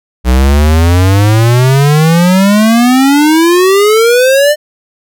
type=exponential sweep; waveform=square; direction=up; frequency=60.9 to 606 Hz; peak=-5 dBFS; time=0.24-4.56 s; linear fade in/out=50 ms; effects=none